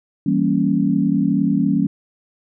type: chord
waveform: sine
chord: E diminished seventh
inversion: none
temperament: equal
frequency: 164.81 / 196 / 233.1 / 277.2 Hz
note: E3 / G3 / Bb3 / Db4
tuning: 0 / 0 / 0 / 0 cents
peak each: -22 / -19 / -21 / -19 dBFS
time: 0.26-1.87 s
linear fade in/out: 5 ms
effects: none